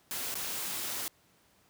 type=noise with dropouts; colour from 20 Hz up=white; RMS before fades=-36 dBFS; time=0.11-1.08 s; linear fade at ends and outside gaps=0 ms; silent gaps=0.342-0.354 s; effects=pink hiss -66 dBFS RMS until 1.69 s + high-pass 80 Hz 12 dB/octave